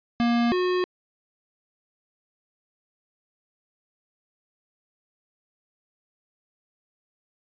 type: tone pair in turn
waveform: square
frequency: 236.4 / 363.4 Hz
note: A#3 / F#4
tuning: +24 / -31 cents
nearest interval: perfect fifth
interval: 745 cents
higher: second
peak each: -20 / -22 dBFS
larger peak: first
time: 0.2-0.52 / 0.52-0.84 s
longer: neither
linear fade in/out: 0 ms
effects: resampled to 11025 Hz